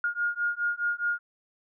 sine beating tone pair, 1421 / 1425.8 Hz, F6 / F6, +30 / +35 cents, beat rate 4.8 Hz, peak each -29 dBFS, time 0.04-1.19 s, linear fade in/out 2 ms, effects none

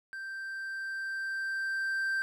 triangle tone with level ramp, 1568 Hz, G6, in tune, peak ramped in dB -36 to -26 dBFS, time 0.13-2.22 s, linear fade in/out 0 ms, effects none

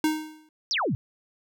square tone with exponential decay, 310.3 Hz, D#4, 5 cents flat, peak -19 dBFS, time 0.04-0.49 s, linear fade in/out 2 ms, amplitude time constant 96 ms
sine exponential sweep, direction down, 5960 to 103.83 Hz, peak -23 dBFS, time 0.71-0.95 s, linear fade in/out 0 ms
effects none

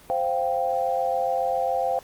sine chord, C suspended fourth, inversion none, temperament just, 523.3 / 697.7 / 784.9 Hz, C5 / F5 / G5, 0 / -2 / +2 cents, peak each -26 dBFS, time 0.1-1.99 s, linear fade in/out 0 ms, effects pink hiss -50 dBFS RMS until 2.03 s + Opus 32 kbps

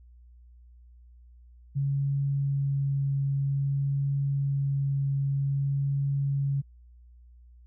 sine tone with vibrato, 139 Hz, C#3, 5 cents sharp, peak -24 dBFS, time 1.75-6.62 s, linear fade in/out 20 ms, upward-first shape triangle, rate 0.52 Hz, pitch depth 8 cents each way, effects added 60 Hz sine -50 dBFS peak until 7.66 s

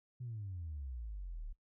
sine exponential sweep, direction down, 128.1 to 34.65 Hz, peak -40 dBFS, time 0.2-1.53 s, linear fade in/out 10 ms, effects noise-tail reverb RT60 0.1 s tail -20 dB re dry + tanh soft clip ceiling -36 dBFS

